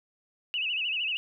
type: tone with vibrato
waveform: sine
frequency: 2748 Hz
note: F7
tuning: 29 cents flat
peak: -27 dBFS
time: 0.54-1.17 s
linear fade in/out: 0 ms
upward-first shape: sine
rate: 13 Hz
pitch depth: 140 cents each way
effects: none